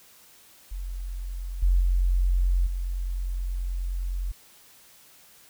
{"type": "tone with level steps", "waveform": "sine", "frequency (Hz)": 44.79, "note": "F1", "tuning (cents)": 44, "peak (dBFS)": [-30, -17, -19, -26], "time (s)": [0.71, 4.32], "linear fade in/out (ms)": 10, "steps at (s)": [1.62, 1.8, 2.66], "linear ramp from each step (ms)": 10, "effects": ["white hiss -54 dBFS RMS until 5.49 s"]}